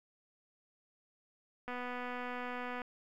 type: click train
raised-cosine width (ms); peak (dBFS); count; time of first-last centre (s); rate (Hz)
0.5; -27; 282; 1.68-2.818; 247
effects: 11-bit